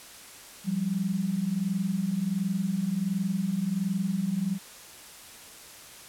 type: tone pair together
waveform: sine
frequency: 174.62 / 196 Hz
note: F3 / G3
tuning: 0 / 0 cents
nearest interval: major second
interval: 200 cents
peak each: -30 / -27 dBFS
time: 0.64-4.59 s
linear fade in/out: 50 ms
effects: white hiss -47 dBFS RMS until 6.08 s + low-pass 12000 Hz 12 dB/octave